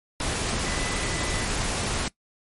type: tone in noise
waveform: sine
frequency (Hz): 1996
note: B6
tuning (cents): +18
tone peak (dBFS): -36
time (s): 0.66-1.45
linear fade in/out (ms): 2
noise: pink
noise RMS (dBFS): -27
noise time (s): 0.2-2.08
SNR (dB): -12
effects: noise-tail reverb RT60 0.1 s tail -20 dB re dry + MP3 48 kbps